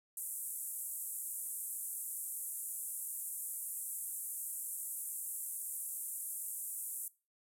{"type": "band-pass noise", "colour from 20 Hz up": "pink", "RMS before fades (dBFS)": -42, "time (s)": [0.17, 7.08], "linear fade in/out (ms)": 2, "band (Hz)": [8200, 14000], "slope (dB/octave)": 48, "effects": ["noise-tail reverb RT60 0.3 s tail -20 dB re dry"]}